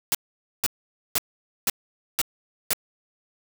white noise bursts, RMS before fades -22 dBFS, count 6, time 0.12-2.732 s, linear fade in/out 0 ms, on 27 ms, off 490 ms, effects none

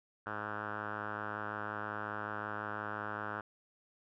5% pulse tone with low-pass filter, 105.5 Hz, G#2, 28 cents sharp, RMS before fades -40 dBFS, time 0.26-3.41 s, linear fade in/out 5 ms, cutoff 1500 Hz, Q 4.8, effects none

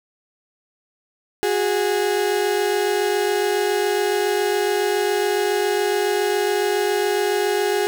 35% pulse tone pair together, 365.7 / 412.9 Hz, F#4 / G#4, -20 / -10 cents, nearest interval major second, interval 210 cents, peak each -21 / -18 dBFS, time 1.43-7.87 s, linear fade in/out 0 ms, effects none

